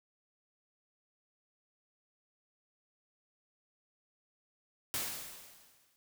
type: noise with exponential decay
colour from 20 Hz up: white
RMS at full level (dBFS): -34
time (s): 4.94-5.96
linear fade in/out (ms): 0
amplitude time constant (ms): 220
effects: none